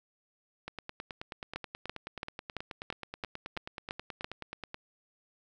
two click trains, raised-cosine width 0.3 ms, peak -19 / -23 dBFS, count 9 / 39, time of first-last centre 1.56-4.245 / 0.68-4.744 s, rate 2.98 / 9.35 Hz, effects none

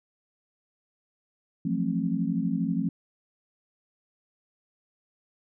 sine tone cluster, 169.4 / 181.7 / 220.2 / 266.4 Hz, E3 / F#3 / A3 / C4, +48 / -31 / +2 / +31 cents, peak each -30 dBFS, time 1.65-2.89 s, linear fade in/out 5 ms, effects none

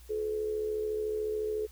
sine tone with amplitude modulation, 428.5 Hz, A4, 46 cents flat, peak -27 dBFS, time 0.09-1.67 s, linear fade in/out 20 ms, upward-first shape sine, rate 73.9 Hz, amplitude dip 55%, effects added 60 Hz sine -50 dBFS peak until 1.71 s + white hiss -59 dBFS RMS until 1.71 s

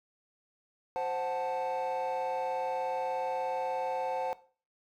triangle chord, F# diminished, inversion second, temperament equal, 523.3 / 740 / 880 Hz, C5 / F#5 / A5, 0 / 0 / 0 cents, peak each -32 dBFS, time 0.96-4.33 s, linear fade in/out 0 ms, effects noise-tail reverb RT60 0.4 s tail -18 dB re dry + tanh soft clip ceiling -24 dBFS

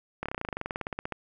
slowing click train, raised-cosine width 0.5 ms, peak -17 dBFS, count 21, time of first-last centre 0.23-1.123 s, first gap 27 ms, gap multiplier 1.05, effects none

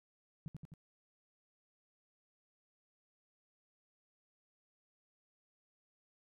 sine tone with echo, 155.56 Hz, D#3, in tune, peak -39 dBFS, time 0.46-0.48 s, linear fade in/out 0 ms, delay 86 ms, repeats 3, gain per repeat -3 dB, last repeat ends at 0.738 s, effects none

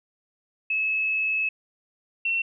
sine tone pair in turn, 2591 / 2711 Hz, E7 / E7, -30 / +48 cents, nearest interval minor second, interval 78 cents, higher second, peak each -22 dBFS, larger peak neither, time 0.7-1.49 / 2.25-2.42 s, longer first, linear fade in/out 5 ms, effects none

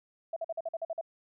sine tone bursts, 659.3 Hz, E5, in tune, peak -31 dBFS, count 9, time 0.33-1.012 s, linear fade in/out 5 ms, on 34 ms, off 47 ms, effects none

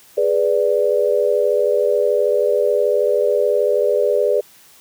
sine chord, G# diminished, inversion none, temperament equal, 415.3 / 493.9 / 587.3 Hz, G#4 / B4 / D5, 0 / 0 / 0 cents, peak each -18 dBFS, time 0.17-4.41 s, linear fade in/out 10 ms, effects white hiss -48 dBFS RMS until 4.8 s + high-pass 60 Hz 12 dB/octave

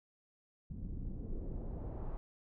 brown noise with low-pass filter sweep, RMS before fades -41 dBFS, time 0.7-2.17 s, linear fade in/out 0 ms, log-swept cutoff 200 to 960 Hz, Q 1.4, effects none

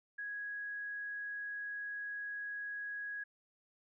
sine tone, 1661.2 Hz, G#6, in tune, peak -39 dBFS, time 0.18-3.24 s, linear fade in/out 10 ms, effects none

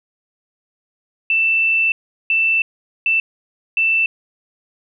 sine tone bursts at uneven times, 2663 Hz, E7, 17 cents sharp, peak -13 dBFS, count 4, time 1.3-1.92 / 2.3-2.62 / 3.06-3.2 / 3.77-4.06 s, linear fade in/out 2 ms, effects none

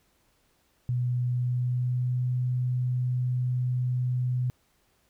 sine tone with pitch glide, 123.47 to 125.27 Hz, B2 to B2, 0 to +25 cents, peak -24 dBFS, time 0.89-4.5 s, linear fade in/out 0 ms, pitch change +25 cents, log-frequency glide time 1.28-2.29 s, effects pink hiss -68 dBFS RMS until 5.09 s

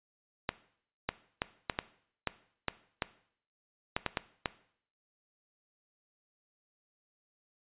clicks, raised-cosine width 0.3 ms, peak -13 dBFS, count 12, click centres 0.491 / 1.09 / 1.419 / 1.698 / 1.789 / 2.273 / 2.683 / 3.022 / 3.965 / 4.063 / 4.172 / 4.458 s, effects noise-tail reverb RT60 0.6 s tail -17 dB re dry + resampled to 8000 Hz

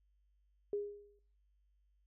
sine tone with exponential decay, 410 Hz, G#4, 22 cents flat, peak -32 dBFS, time 0.73-1.19 s, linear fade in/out 2 ms, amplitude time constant 99 ms, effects noise-tail reverb RT60 0.5 s tail -20 dB re dry + added 50 Hz sine -70 dBFS peak until 2.06 s

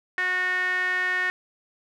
sawtooth tone with band-pass filter, 365.9 Hz, F#4, 19 cents flat, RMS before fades -25 dBFS, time 0.18-1.3 s, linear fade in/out 0 ms, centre 1800 Hz, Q 7.1, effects none

